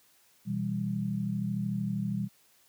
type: chord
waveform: sine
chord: E minor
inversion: second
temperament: just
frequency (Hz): 123.61 / 164.81 / 197.78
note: B2 / E3 / G3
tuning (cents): +2 / 0 / +16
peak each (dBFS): -34 / -35 / -31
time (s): 0.45-2.29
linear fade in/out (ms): 50
effects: white hiss -64 dBFS RMS until 2.68 s + high-pass 80 Hz 12 dB/octave